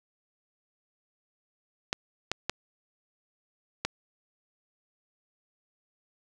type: clicks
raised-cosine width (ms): 0.2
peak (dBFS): -10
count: 4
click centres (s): 1.929 / 2.316 / 2.496 / 3.85
effects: none